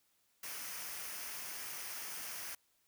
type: noise with comb filter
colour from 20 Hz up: white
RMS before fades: -44 dBFS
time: 0.43-2.55 s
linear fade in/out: 5 ms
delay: 0.26 ms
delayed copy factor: -0.5
effects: white hiss -75 dBFS RMS until 2.87 s